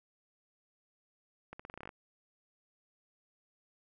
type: accelerating click train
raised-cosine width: 0.5 ms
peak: -30 dBFS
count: 11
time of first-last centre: 1.53-1.892 s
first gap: 65 ms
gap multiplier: 0.86
effects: none